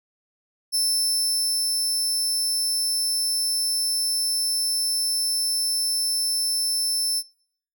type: tone with ADSR envelope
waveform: 25% pulse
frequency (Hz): 5300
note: E8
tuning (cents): +9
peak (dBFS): -15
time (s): 0.72-7.23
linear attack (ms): 28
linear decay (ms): 920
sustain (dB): -2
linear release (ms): 49
effects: noise-tail reverb RT60 0.7 s tail -26 dB re dry